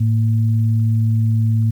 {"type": "tone pair together", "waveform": "sine", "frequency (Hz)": [110, 229.7], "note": ["A2", "A#3"], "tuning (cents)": [0, -25], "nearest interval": "octave + minor second", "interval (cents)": 1275, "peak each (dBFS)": [-13, -24], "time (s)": [0, 1.71], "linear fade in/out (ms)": 10, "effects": ["8-bit"]}